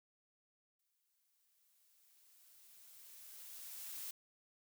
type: noise with exponential growth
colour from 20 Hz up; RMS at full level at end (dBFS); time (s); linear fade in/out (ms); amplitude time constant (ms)
blue; -45; 0.79-4.11; 5; 720
effects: none